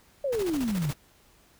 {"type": "exponential sweep", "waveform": "sine", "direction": "down", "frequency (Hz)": [584, 136], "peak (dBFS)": -25, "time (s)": [0.24, 0.91], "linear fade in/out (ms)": 5}
{"type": "noise with tremolo", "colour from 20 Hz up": "pink", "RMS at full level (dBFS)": -37, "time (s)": [0.32, 0.94], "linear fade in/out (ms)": 10, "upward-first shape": "square", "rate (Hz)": 14, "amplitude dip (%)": 60}
{"effects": ["pink hiss -60 dBFS RMS until 1.59 s"]}